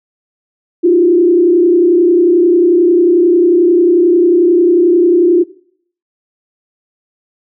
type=tone with frequency modulation; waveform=sine; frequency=349.2 Hz; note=F4; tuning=in tune; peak=-5 dBFS; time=0.83-5.44 s; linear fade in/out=20 ms; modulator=31.2 Hz; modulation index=0.78; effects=noise-tail reverb RT60 0.6 s tail -19 dB re dry